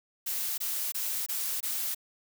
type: noise bursts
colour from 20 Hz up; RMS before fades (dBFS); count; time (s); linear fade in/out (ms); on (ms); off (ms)
blue; -32; 5; 0.26-1.948; 10; 320; 22
effects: none